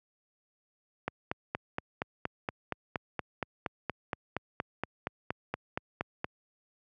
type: click train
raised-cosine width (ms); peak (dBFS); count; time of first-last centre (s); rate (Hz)
0.5; -16; 23; 1.08-6.244; 4.26
effects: high-pass 80 Hz 12 dB/octave